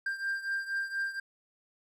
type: beating tone pair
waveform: triangle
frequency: 1587 / 1591.2 Hz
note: G6 / G6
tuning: +21 / +25 cents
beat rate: 4.2 Hz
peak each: -31 / -35 dBFS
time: 0.06-1.2 s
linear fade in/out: 5 ms
effects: none